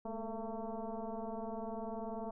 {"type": "tone with frequency modulation", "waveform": "sine", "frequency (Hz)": 233.1, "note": "A#3", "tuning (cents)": 0, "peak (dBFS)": -38, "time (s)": [0.05, 2.31], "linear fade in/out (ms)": 5, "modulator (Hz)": 223, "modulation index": 3.1, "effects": []}